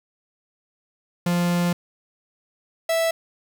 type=tone pair in turn; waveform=45% pulse; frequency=174.61 / 657.9 Hz; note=F3 / E5; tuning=0 / -4 cents; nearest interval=octave + major seventh; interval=2296 cents; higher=second; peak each=-19 dBFS; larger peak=neither; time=1.26-1.73 / 2.89-3.11 s; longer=first; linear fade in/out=5 ms; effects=9-bit